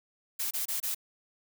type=noise bursts; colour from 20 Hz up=blue; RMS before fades=-32 dBFS; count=4; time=0.39-0.948 s; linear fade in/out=10 ms; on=120 ms; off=26 ms; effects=none